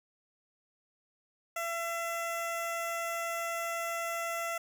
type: tone with notch filter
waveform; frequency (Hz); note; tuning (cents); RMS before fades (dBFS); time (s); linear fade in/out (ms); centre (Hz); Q
15% pulse; 674; E5; +38; -35; 1.56-4.58; 5; 4000; 1.7
effects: none